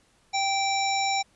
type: harmonic tone with a mistuned harmonic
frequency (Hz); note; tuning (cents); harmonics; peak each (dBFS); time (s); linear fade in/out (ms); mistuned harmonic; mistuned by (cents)
784; G5; 0; 1 / 3 / 5 / 7 / 9; -25 / -30 / -32 / -33 / -35; 0.33-1.23; 20; 3; -16
effects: pink hiss -63 dBFS RMS until 1.35 s + resampled to 24000 Hz